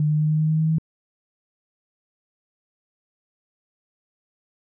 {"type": "tone with pitch steps", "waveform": "sine", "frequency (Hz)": [150.8, 152.02, 153.26, 154.5, 155.76, 157.02, 158.3, 159.58], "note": ["D3", "D#3", "D#3", "D#3", "D#3", "D#3", "D#3", "D#3"], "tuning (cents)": [46, -40, -26, -12, 2, 16, 30, 44], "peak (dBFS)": -17, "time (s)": [0, 0.784], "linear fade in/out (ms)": 2, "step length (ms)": 98, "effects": []}